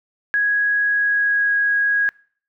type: tone with pitch glide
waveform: sine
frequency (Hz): 1661.2 to 1650.7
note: G#6 to G#6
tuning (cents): 0 to -11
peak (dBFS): -15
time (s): 0.34-2.09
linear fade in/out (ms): 0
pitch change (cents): -11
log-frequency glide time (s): 0.85-1.52
effects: noise-tail reverb RT60 0.5 s tail -24 dB re dry